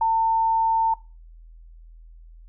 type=tone; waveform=sine; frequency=900 Hz; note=A5; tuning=39 cents sharp; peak=-17 dBFS; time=0.01-0.94 s; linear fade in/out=5 ms; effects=noise-tail reverb RT60 0.3 s tail -20 dB re dry + added 41 Hz sine -43 dBFS peak until 2.48 s